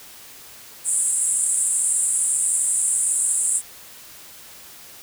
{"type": "band-pass noise", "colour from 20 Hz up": "white", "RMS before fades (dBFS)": -21, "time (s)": [0.84, 3.62], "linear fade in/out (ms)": 50, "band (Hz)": [7600, 10000], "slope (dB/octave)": 96, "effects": ["white hiss -43 dBFS RMS until 5.02 s"]}